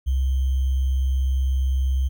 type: tone with sample-and-hold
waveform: sine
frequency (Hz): 65.8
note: C2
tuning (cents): +10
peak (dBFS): -18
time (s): 0.06-2.09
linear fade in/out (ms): 20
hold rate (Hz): 3150
effects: none